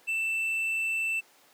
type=tone; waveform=triangle; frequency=2662 Hz; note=E7; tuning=16 cents sharp; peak=-25 dBFS; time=0.07-1.21 s; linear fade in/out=20 ms; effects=pink hiss -59 dBFS RMS until 1.53 s + high-pass 400 Hz 12 dB/octave